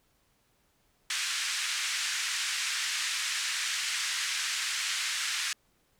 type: band-pass noise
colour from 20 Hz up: pink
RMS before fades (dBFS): -32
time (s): 1.1-5.53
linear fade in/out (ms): 2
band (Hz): 1600 to 8400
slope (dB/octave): 24
effects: pink hiss -70 dBFS RMS until 5.99 s